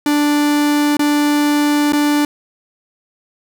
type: tone with dropouts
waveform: 45% pulse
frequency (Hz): 293.7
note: D4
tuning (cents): 0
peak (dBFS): -12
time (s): 0.06-2.25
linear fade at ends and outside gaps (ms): 2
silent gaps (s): 0.969-0.993 / 1.923-1.932
effects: none